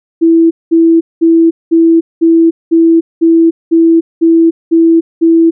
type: tone bursts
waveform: sine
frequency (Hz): 330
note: E4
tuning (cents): +2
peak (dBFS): -3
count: 11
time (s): 0.21-5.51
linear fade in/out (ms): 20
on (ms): 300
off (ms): 200
effects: none